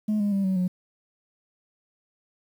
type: tone with pitch steps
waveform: sine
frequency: 212.7 / 204.5 / 196.63 / 189.06 / 181.77 Hz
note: G#3 / G#3 / G3 / F#3 / F#3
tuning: +42 / -26 / +6 / +38 / -30 cents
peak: -19 dBFS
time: 0.08-0.68 s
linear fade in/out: 10 ms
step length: 120 ms
effects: tanh soft clip ceiling -20 dBFS + 9-bit